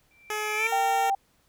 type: tone with exponential growth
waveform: sine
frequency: 2349 Hz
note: D7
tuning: in tune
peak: -21 dBFS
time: 0.11-0.67 s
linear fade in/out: 1 ms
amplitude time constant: 120 ms
type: tone with pitch glide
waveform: 10% pulse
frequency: 425.1 to 458.3 Hz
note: G#4 to A#4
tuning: +40 to -29 cents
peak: -20 dBFS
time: 0.3-1.1 s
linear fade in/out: 2 ms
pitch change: +131 cents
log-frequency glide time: 0.56-0.7 s
type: tone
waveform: sine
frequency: 784 Hz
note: G5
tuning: in tune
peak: -22 dBFS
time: 0.72-1.15 s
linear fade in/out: 5 ms
effects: pink hiss -66 dBFS RMS until 1.48 s